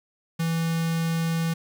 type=tone with notch filter; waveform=square; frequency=164.81 Hz; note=E3; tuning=in tune; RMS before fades=-25 dBFS; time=0.39-1.54 s; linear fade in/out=10 ms; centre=620 Hz; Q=1.1; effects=9-bit